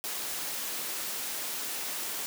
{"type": "high-pass noise", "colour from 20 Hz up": "white", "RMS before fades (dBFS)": -35, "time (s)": [0.04, 2.26], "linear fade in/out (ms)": 0, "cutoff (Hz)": 200, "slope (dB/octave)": 12, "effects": []}